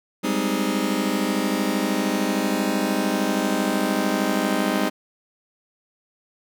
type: chord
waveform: sawtooth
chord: Ab major seventh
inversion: third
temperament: just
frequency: 194.67 / 207.7 / 259.6 / 311.5 Hz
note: G3 / Ab3 / C4 / Eb4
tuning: -12 / 0 / -13 / +2 cents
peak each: -23 / -22 / -22 / -22 dBFS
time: 0.23-4.9 s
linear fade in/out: 20 ms
effects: none